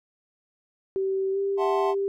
sine tone with pitch glide, 385.2 to 394.9 Hz, G4 to G4, -30 to +13 cents, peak -23 dBFS, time 0.96-2.08 s, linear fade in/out 0 ms, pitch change +43 cents, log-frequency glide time 1.32-1.38 s
triangle chord, F# half-diminished seventh, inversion third, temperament equal, 659.3 / 740 / 880 / 1046.5 Hz, E5 / F#5 / A5 / C6, 0 / 0 / 0 / 0 cents, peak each -28 dBFS, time 1.57-1.95 s, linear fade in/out 50 ms
effects none

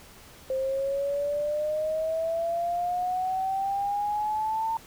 sine exponential sweep, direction up, 523.3 to 905 Hz, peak -25 dBFS, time 0.5-4.77 s, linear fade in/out 2 ms, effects pink hiss -50 dBFS RMS until 4.86 s

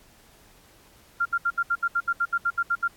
sine tone bursts, 1389 Hz, F6, 10 cents flat, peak -20 dBFS, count 14, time 1.2-2.88 s, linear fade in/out 10 ms, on 55 ms, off 70 ms, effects pink hiss -56 dBFS RMS until 2.96 s + AAC 64 kbps

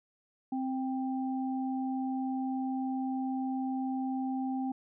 sine tone pair together, 261.6 / 788.5 Hz, C4 / G5, 0 / +10 cents, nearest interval octave + perfect fifth, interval 1910 cents, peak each -31 / -38 dBFS, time 0.52-4.72 s, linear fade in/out 5 ms, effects none

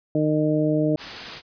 harmonic tone, 153.1 Hz, D#3, 28 cents flat, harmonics 1 / 2 / 3 / 4, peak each -24 / -21 / -27 / -25 dBFS, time 0.15-0.96 s, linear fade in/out 2 ms
white noise, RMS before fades -33 dBFS, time 0.97-1.42 s, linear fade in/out 50 ms
effects resampled to 11025 Hz

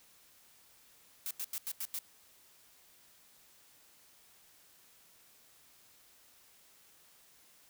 blue noise bursts, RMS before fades -38 dBFS, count 6, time 1.26-1.988 s, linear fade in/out 0 ms, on 48 ms, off 88 ms, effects white hiss -63 dBFS RMS until 7.69 s

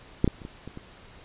clicks, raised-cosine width 3 ms, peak -7 / -10 / -29 / -24 / -25 / -25 dBFS, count 6, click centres 0.244 / 0.277 / 0.418 / 0.451 / 0.676 / 0.774 s, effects pink hiss -50 dBFS RMS until 1.24 s + resampled to 8000 Hz

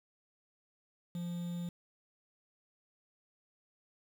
triangle tone with quantisation, 173.7 Hz, F3, 9 cents flat, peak -34 dBFS, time 1.15-1.69 s, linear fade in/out 2 ms, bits 9, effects none

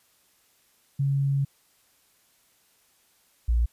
sine tone pair in turn, 138.7 / 58.32 Hz, C#3 / A#1, +1 / +1 cents, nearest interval octave + minor third, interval 1500 cents, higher first, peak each -21 / -19 dBFS, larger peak second, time 0.99-1.45 / 3.48-3.66 s, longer first, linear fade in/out 10 ms, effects white hiss -64 dBFS RMS until 3.72 s + resampled to 32000 Hz

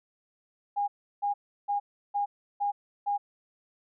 sine tone bursts, 814 Hz, G#5, 35 cents flat, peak -25 dBFS, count 6, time 0.76-3.18 s, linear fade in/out 20 ms, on 120 ms, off 340 ms, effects none

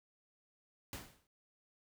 pink noise with exponential decay, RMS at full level -42 dBFS, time 0.93-1.27 s, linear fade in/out 1 ms, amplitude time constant 73 ms, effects none

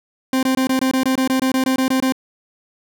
40% pulse tone bursts, 261.6 Hz, C4, in tune, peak -14 dBFS, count 15, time 0.33-2.123 s, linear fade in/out 2 ms, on 99 ms, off 22 ms, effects none

